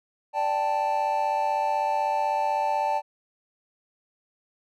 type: chord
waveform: triangle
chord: D suspended fourth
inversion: none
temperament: equal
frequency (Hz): 587.3 / 784 / 880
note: D5 / G5 / A5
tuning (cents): 0 / 0 / 0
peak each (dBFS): -28 / -26 / -23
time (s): 0.33-3.02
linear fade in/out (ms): 50
effects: none